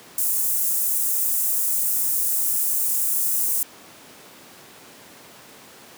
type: high-pass noise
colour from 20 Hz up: white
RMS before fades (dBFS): -22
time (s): 0.18-3.63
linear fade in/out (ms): 2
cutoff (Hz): 7900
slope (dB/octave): 24
effects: pink hiss -45 dBFS RMS until 5.97 s + high-pass 200 Hz 12 dB/octave